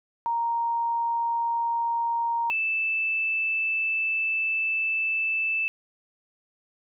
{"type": "tone pair in turn", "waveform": "sine", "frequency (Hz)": [932.3, 2637], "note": ["A#5", "E7"], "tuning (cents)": [0, 0], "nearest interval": "octave + tritone", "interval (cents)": 1800, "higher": "second", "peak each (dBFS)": -23, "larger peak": "neither", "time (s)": [[0.26, 2.5], [2.5, 5.68]], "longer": "second", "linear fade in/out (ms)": 0, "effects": []}